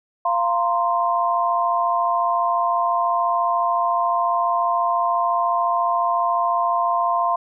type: chord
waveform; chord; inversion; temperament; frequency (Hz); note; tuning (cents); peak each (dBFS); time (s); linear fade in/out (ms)
sine; F suspended fourth; none; equal with one note detuned; 692.8 / 932.3 / 1046.5; F5 / Bb5 / C6; -14 / 0 / 0; -21 / -25 / -20; 0.25-7.36; 5
effects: none